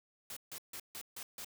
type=noise bursts; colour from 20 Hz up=white; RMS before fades=-45 dBFS; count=6; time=0.3-1.446 s; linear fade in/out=2 ms; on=66 ms; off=150 ms; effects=none